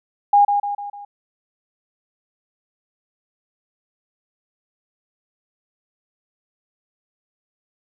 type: tone with echo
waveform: sine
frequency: 815 Hz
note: G#5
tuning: 33 cents flat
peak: -9 dBFS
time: 0.33-0.45 s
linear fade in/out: 5 ms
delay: 150 ms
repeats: 4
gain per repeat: -6 dB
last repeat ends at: 1.05 s
effects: none